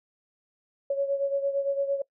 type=beating tone pair; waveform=sine; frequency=554.4 / 563.2 Hz; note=C#5 / C#5; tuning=0 / +27 cents; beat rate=8.8 Hz; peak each=-25 / -31 dBFS; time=0.9-2.02 s; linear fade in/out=5 ms; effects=noise-tail reverb RT60 0.1 s tail -22 dB re dry